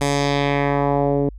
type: tone with low-pass filter sweep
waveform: 10% pulse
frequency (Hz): 141.9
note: C#3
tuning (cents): +41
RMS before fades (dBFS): -19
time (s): 0.01-1.29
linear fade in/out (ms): 2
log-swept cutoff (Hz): 9600 to 370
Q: 1.5
effects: added 50 Hz sine -34 dBFS peak until 1.38 s